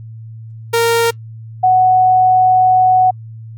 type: tone pair in turn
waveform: sawtooth / sine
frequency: 463.3 / 742.1 Hz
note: A#4 / F#5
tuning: -11 / +5 cents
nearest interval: minor sixth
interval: 816 cents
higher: second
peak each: -7 dBFS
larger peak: neither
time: 0.73-1.11 / 1.63-3.11 s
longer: second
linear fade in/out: 10 ms
effects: added 112 Hz sine -29 dBFS peak until 3.57 s + Opus 48 kbps